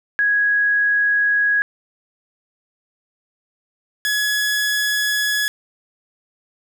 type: tone pair in turn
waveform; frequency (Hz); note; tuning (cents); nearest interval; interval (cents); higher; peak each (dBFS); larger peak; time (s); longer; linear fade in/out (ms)
sine / sawtooth; 1661.2 / 1689.3; G#6 / G#6; 0 / +29; unison; 29; second; -14; neither; 0.19-1.62 / 4.05-5.48; neither; 0
effects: none